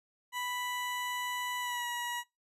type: tone with pitch glide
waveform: 20% pulse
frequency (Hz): 987.8 to 962.5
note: B5 to B5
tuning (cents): 0 to -45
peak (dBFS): -29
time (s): 0.32-2.24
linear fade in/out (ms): 50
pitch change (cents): -45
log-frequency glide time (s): 1.6-1.86
effects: noise-tail reverb RT60 0.2 s tail -22 dB re dry + resampled to 32000 Hz